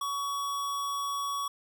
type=tone; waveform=square; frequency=1125 Hz; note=C#6; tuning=25 cents sharp; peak=-31 dBFS; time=0.01-1.48 s; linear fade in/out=5 ms; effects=none